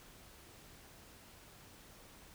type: silence
effects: pink hiss -58 dBFS RMS until 2.34 s